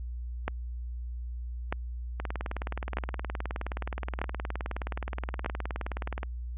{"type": "two click trains", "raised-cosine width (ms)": 0.5, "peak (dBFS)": [-19, -14], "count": [78, 5], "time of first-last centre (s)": [[2.2, 6.231], [0.48, 5.461]], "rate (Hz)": [19.1, 0.803], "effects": ["added 60 Hz sine -34 dBFS peak until 6.57 s", "resampled to 8000 Hz"]}